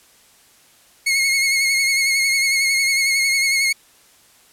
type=tone with vibrato; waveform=sawtooth; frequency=2173 Hz; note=C#7; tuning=35 cents flat; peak=-12 dBFS; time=1.06-3.73 s; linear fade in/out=10 ms; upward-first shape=sine; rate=11 Hz; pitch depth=38 cents each way; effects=white hiss -52 dBFS RMS until 4.52 s + low-pass 12000 Hz 12 dB/octave